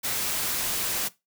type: noise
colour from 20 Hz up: white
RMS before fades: -28 dBFS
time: 0.03-1.09 s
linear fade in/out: 20 ms
effects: noise-tail reverb RT60 0.2 s tail -18 dB re dry